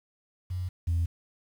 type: tone pair in turn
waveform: sine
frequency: 90.8 / 84.41 Hz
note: F#2 / E2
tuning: -32 / +42 cents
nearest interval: minor second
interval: 126 cents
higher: first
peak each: -29 / -22 dBFS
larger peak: second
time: 0.5-0.69 / 0.87-1.06 s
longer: neither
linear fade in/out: 10 ms
effects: tanh soft clip ceiling -21 dBFS + 9-bit